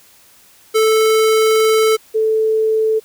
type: tone pair in turn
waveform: square / sine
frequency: 439 / 439 Hz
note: A4 / A4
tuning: -4 / -4 cents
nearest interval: unison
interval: 0 cents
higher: neither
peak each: -11 / -12 dBFS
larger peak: first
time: 0.74-1.97 / 2.14-3 s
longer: first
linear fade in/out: 20 ms
effects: white hiss -48 dBFS RMS until 3.04 s